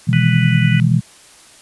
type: chord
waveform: sine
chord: E major seventh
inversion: second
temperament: just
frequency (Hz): 123.61 / 154.51 / 164.81 / 206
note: B2 / D#3 / E3 / G#3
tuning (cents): +2 / -12 / 0 / -14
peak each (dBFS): -14 / -19 / -15 / -20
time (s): 0.07-1.01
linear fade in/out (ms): 20
type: harmonic tone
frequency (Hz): 493.9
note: B4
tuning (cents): 0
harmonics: 3 / 4 / 5 / 6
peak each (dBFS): -27 / -24 / -26 / -29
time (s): 0.13-0.8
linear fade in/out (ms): 0
effects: white hiss -44 dBFS RMS until 1.61 s + resampled to 24000 Hz